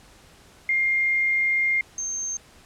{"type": "tone pair in turn", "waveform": "sine", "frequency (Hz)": [2117, 6344], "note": ["C7", "G8"], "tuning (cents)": [20, 20], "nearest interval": "octave + perfect fifth", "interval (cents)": 1900, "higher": "second", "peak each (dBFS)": [-19, -26], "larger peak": "first", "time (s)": [[0.69, 1.81], [1.98, 2.37]], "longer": "first", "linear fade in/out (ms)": 2, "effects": ["pink hiss -52 dBFS RMS until 2.65 s", "low-pass 10000 Hz 12 dB/octave"]}